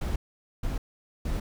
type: noise bursts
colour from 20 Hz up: brown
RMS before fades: -29 dBFS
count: 3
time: 0.01-1.4 s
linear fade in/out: 5 ms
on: 150 ms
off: 470 ms
effects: none